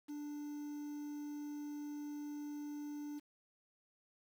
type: tone with quantisation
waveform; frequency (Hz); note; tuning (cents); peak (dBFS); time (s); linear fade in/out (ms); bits
triangle; 293.7; D4; 0; -40; 0.08-3.2; 20; 10
effects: none